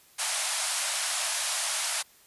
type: band-pass noise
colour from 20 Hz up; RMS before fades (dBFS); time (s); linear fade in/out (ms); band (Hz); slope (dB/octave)
white; -30; 0.18-2.03; 20; 590 to 11000; 96
effects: white hiss -58 dBFS RMS until 2.26 s + resampled to 32000 Hz